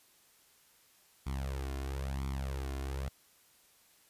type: tone with flanger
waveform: sawtooth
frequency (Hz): 67.4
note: C#2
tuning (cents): -48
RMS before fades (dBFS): -37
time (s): 1.26-3.09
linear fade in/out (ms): 10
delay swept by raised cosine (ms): 0.88 to 2.88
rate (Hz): 1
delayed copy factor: +0.75
effects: white hiss -65 dBFS RMS until 4.09 s + resampled to 32000 Hz